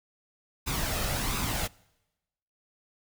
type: noise with flanger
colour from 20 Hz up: pink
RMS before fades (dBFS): -30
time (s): 0.66-1.68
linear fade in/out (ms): 20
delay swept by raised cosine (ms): 0.8 to 1.6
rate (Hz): 1.4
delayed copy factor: +0.5
effects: noise-tail reverb RT60 1.0 s tail -25 dB re dry